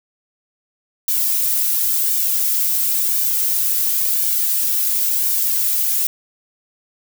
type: noise with flanger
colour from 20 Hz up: violet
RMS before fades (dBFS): -18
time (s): 1.08-6.07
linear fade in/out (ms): 2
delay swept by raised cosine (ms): 1.5 to 2.9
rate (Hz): 0.95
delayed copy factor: -0.7
effects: none